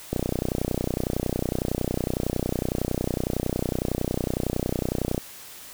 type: click train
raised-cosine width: 2 ms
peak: -11 dBFS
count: 157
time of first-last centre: 0.13-5.179 s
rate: 30.9 Hz
effects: white hiss -43 dBFS RMS until 5.73 s